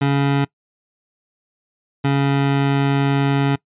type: tone pair in turn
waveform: 25% pulse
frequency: 140 / 139.27 Hz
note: C#3 / C#3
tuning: +18 / +8 cents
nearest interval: unison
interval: 10 cents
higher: first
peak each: -11 dBFS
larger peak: neither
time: 0.01-0.45 / 2.04-3.56 s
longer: second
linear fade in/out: 10 ms
effects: noise-tail reverb RT60 0.1 s tail -23 dB re dry + resampled to 8000 Hz